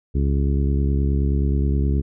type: harmonic tone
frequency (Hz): 69.5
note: C#2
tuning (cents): +5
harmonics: 1 / 2 / 3 / 4 / 5 / 6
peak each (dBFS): -18 / -24 / -28 / -30 / -32 / -34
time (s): 0.14-2.02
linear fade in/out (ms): 20
effects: none